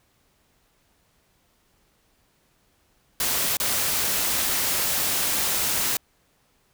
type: noise with dropouts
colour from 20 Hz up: white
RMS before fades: -24 dBFS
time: 3.2-5.97 s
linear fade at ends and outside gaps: 2 ms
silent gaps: 3.57-3.6 s
effects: pink hiss -65 dBFS RMS until 6.73 s